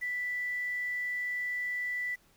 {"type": "tone with quantisation", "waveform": "sine", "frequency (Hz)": 1975.5, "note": "B6", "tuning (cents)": 0, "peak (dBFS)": -31, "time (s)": [0.01, 2.16], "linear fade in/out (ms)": 20, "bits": 9, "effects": ["pink hiss -65 dBFS RMS until 2.36 s"]}